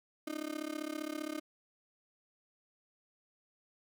35% pulse tone with amplitude modulation, 306.4 Hz, D#4, 27 cents flat, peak -32 dBFS, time 0.27-1.4 s, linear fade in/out 5 ms, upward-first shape sine, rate 35.2 Hz, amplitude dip 95%, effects none

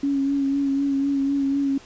sine tone with vibrato, 277.2 Hz, C#4, in tune, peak -19 dBFS, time 0.03-1.78 s, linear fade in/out 5 ms, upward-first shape sine, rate 4 Hz, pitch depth 27 cents each way, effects pink hiss -47 dBFS RMS until 1.85 s + resampled to 16000 Hz

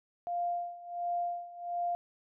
sine tone with tremolo, 698.5 Hz, F5, in tune, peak -29 dBFS, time 0.27-1.95 s, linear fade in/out 0 ms, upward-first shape sine, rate 1.4 Hz, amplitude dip 85%, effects none

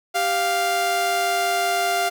sawtooth tone pair together, 392 / 698.5 Hz, G4 / F5, 0 / 0 cents, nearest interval minor seventh, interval 1000 cents, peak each -24 / -16 dBFS, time 0.14-2.1 s, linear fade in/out 20 ms, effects none

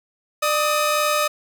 sawtooth tone pair together, 598 / 1258.7 Hz, D5 / D#6, +31 / +20 cents, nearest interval octave + minor second, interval 1289 cents, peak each -17 dBFS, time 0.42-1.28 s, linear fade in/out 10 ms, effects none

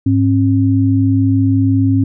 sine tone pair together, 103.83 / 269.5 Hz, G#2 / C#4, 0 / -49 cents, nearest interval octave + perfect fourth, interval 1651 cents, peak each -12 dBFS, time 0.06-2.04 s, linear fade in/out 5 ms, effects none

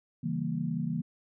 sine chord, C# diminished seventh, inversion none, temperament equal, 138.59 / 164.81 / 196 / 233.1 Hz, C#3 / E3 / G3 / Bb3, 0 / 0 / 0 / 0 cents, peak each -37 / -32 / -38 / -34 dBFS, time 0.23-1.02 s, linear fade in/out 10 ms, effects none

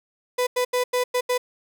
35% pulse tone bursts at uneven times, 497.4 Hz, B4, 12 cents sharp, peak -18 dBFS, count 6, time 0.38-0.47 / 0.56-0.65 / 0.73-0.84 / 0.93-1.04 / 1.14-1.21 / 1.29-1.38 s, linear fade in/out 10 ms, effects none

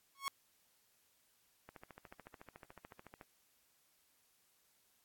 sawtooth tone with exponential growth, 1100 Hz, C#6, 14 cents flat, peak -29 dBFS, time 0.15-0.28 s, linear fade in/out 0 ms, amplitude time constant 28 ms
click train, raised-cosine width 0.5 ms, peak -36 dBFS, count 22, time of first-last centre 1.69-3.212 s, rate 13.8 Hz
effects white hiss -74 dBFS RMS until 5.04 s + AAC 64 kbps

